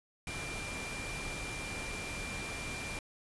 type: tone in noise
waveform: sine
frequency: 2376 Hz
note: D7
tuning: 20 cents sharp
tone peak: -42 dBFS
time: 0.27-2.99 s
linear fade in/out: 2 ms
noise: pink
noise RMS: -41 dBFS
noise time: 0.27-2.99 s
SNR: -4 dB
effects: resampled to 24000 Hz